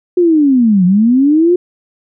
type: linear two-way sweep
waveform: sine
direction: down then up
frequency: 363.6 to 174.61 to 363.6 Hz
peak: -6 dBFS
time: 0.17-1.56 s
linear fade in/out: 5 ms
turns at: 0.85 s
effects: none